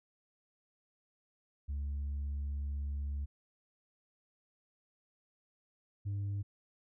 sine tone pair in turn, 71 / 100.41 Hz, C#2 / G2, +42 / +42 cents, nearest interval tritone, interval 600 cents, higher second, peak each -32 / -31 dBFS, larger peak second, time 1.68-3.26 / 6.05-6.43 s, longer first, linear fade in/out 20 ms, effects tanh soft clip ceiling -33 dBFS

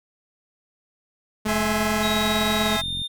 sawtooth tone with tremolo, 214.3 Hz, A3, 45 cents flat, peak -18 dBFS, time 1.45-2.77 s, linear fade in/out 10 ms, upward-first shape triangle, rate 20 Hz, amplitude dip 35%
20% pulse chord, E augmented, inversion none, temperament equal, 659.3 / 830.6 / 1046.5 Hz, E5 / G#5 / B#5, 0 / 0 / 0 cents, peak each -22 / -23 / -26 dBFS, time 1.47-2.82 s, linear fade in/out 20 ms
click train, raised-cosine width 5 ms, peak -24 dBFS, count 70, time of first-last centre 1.47-3.017 s, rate 44.6 Hz
triangle tone with pitch glide, 3809 to 3627 Hz, A#7 to A#7, +37 to -48 cents, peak -25 dBFS, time 2.02-3.08 s, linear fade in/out 20 ms, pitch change -85 cents, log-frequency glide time 2.64-2.82 s
effects none

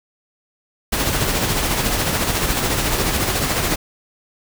pink noise with tremolo, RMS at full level -18 dBFS, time 0.92-3.76 s, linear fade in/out 10 ms, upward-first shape sine, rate 14 Hz, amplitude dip 40%, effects none

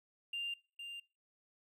triangle tone with echo, 2794 Hz, F7, in tune, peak -34 dBFS, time 0.33-0.54 s, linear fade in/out 5 ms, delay 460 ms, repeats 1, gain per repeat -8 dB, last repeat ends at 1 s, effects noise-tail reverb RT60 0.4 s tail -26 dB re dry + tanh soft clip ceiling -34 dBFS

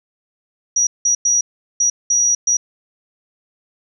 sine tone bursts at uneven times, 5790 Hz, F#8, 38 cents flat, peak -12 dBFS, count 6, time 0.76-0.87 / 1.05-1.15 / 1.25-1.41 / 1.8-1.9 / 2.1-2.35 / 2.47-2.57 s, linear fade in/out 5 ms, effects none

